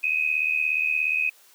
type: tone pair together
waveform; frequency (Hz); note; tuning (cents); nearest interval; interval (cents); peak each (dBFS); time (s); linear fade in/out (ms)
sine; 2489 / 2566; D#7 / E7; 0 / -47; minor second; 53; -24; 0.03-1.3; 10
effects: white hiss -55 dBFS RMS until 1.54 s + high-pass 400 Hz 12 dB/octave